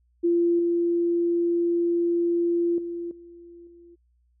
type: tone with level steps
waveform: sine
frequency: 343.1 Hz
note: F4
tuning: 31 cents flat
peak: -18 / -20 / -29 / -43 / -47 dBFS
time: 0.23-3.96 s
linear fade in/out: 20 ms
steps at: 0.59 / 2.78 / 3.11 / 3.67 s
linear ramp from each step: 2 ms
effects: added 60 Hz sine -62 dBFS peak until 4.4 s